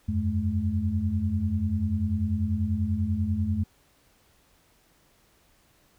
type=tone cluster; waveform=sine; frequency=85.8 / 96 / 214.2 Hz; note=F2 / G2 / A3; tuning=-30 / -36 / -46 cents; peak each=-28 dBFS; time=0.08-3.64 s; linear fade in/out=10 ms; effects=pink hiss -63 dBFS RMS until 5.98 s